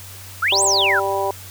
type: exponential two-way sweep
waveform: sine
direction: up then down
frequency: 1233 to 8670 to 1289 Hz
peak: -15 dBFS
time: 0.42-1 s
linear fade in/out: 10 ms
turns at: 0.63 s
type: harmonic tone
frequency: 196 Hz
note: G3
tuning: in tune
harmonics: 2 / 3 / 4 / 5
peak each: -24 / -24 / -24 / -24 dBFS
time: 0.52-1.31 s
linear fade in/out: 2 ms
effects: added 95 Hz sine -39 dBFS peak until 1.5 s + white hiss -39 dBFS RMS until 1.5 s